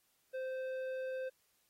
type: tone with tanh clipping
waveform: sine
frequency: 520 Hz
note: C5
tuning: 11 cents flat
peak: -39 dBFS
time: 0.33-1.3 s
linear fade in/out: 20 ms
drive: 10 dB
effects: white hiss -75 dBFS RMS until 1.69 s + AAC 48 kbps